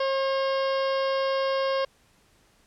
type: harmonic tone with a mistuned harmonic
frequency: 538 Hz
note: C5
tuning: 48 cents sharp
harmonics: 1 / 2 / 3 / 4 / 5 / 6 / 7 / 8 / 9 / 10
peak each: -24 / -30 / -37 / -41 / -40 / -41 / -46 / -46 / -42 / -46 dBFS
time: 0-1.85 s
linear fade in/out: 5 ms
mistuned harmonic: 5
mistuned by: +66 cents
effects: pink hiss -62 dBFS RMS until 2.66 s + low-pass 11000 Hz 12 dB/octave